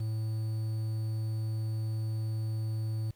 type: tone with quantisation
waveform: triangle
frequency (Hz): 110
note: A2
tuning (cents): 0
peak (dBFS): -28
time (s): 0-3.11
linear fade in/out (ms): 5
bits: 9
effects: pink hiss -69 dBFS RMS until 3.15 s